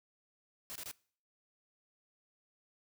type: noise bursts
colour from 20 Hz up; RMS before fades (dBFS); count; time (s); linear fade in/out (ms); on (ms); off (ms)
white; -44; 3; 0.7-0.913; 0; 55; 24
effects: noise-tail reverb RT60 0.5 s tail -23 dB re dry